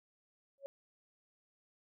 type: tone with exponential growth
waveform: sine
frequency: 553 Hz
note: C#5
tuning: 4 cents flat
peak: -36 dBFS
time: 0.58-0.66 s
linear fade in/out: 0 ms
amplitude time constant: 16 ms
effects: none